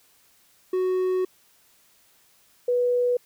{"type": "tone pair in turn", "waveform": ["triangle", "sine"], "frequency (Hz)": [370, 490.4], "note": ["F#4", "B4"], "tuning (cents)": [0, -12], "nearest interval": "perfect fourth", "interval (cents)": 488, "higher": "second", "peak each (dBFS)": -19, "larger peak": "neither", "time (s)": [[0.73, 1.25], [2.68, 3.17]], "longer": "first", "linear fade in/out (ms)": 5, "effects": ["white hiss -60 dBFS RMS until 3.25 s"]}